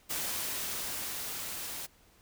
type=noise with level ramp; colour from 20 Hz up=white; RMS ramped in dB=-34 to -40 dBFS; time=0.09-1.87 s; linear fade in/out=20 ms; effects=pink hiss -63 dBFS RMS until 2.21 s